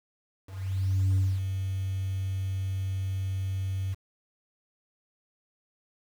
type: tone with ADSR envelope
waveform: sine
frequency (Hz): 95.5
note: G2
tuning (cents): -45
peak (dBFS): -18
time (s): 0.46-3.95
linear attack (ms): 700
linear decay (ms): 230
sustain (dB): -9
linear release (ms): 23
effects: tanh soft clip ceiling -20 dBFS + 8-bit